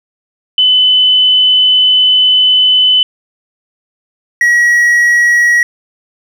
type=tone pair in turn; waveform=sine / triangle; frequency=3016 / 1912.7 Hz; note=F#7 / A#6; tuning=+32 / +44 cents; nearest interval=minor sixth; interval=788 cents; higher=first; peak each=-5 / -4 dBFS; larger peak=second; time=0.58-3.03 / 4.41-5.63 s; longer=first; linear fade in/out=2 ms; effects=none